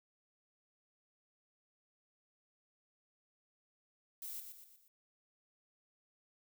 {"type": "noise with echo", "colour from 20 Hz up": "violet", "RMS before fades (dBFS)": -45, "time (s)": [4.22, 4.4], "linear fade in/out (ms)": 2, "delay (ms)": 120, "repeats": 4, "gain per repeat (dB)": -6, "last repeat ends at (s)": 4.88, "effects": []}